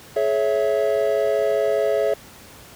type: chord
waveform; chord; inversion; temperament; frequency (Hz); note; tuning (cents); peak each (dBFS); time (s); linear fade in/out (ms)
triangle; C# minor; second; equal with one note detuned; 425.3 / 554.4 / 659.3; G#4 / C#5 / E5; +41 / 0 / 0; -20; 0.16-2.14; 5
effects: pink hiss -44 dBFS RMS until 2.75 s + high-pass 60 Hz 12 dB/octave